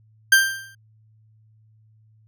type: tone with exponential decay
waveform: 40% pulse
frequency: 1578 Hz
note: G6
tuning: 11 cents sharp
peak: -8 dBFS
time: 0.32-0.75 s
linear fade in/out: 5 ms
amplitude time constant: 93 ms
effects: added 109 Hz sine -53 dBFS peak until 2.27 s